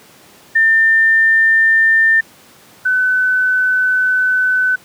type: tone pair in turn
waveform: sine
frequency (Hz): 1800 / 1508.2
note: A6 / F#6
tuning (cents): +39 / +33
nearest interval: minor third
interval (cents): 306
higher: first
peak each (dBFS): -8 / -11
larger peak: first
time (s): 0.55-2.21 / 2.85-4.76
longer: second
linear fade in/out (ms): 10
effects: pink hiss -44 dBFS RMS until 4.84 s + high-pass 150 Hz 12 dB/octave